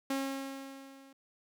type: tone with level ramp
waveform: sawtooth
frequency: 271.3 Hz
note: C#4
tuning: 37 cents flat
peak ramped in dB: -26 to -51 dBFS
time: 0.1-1.13 s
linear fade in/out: 5 ms
effects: none